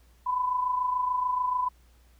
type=tone pair together; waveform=sine; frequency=998.1 / 1025 Hz; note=B5 / C6; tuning=+18 / -36 cents; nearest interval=unison; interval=46 cents; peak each=-25 / -33 dBFS; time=0.26-1.69 s; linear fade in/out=10 ms; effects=added 60 Hz sine -56 dBFS peak until 2.19 s + pink hiss -65 dBFS RMS until 2.19 s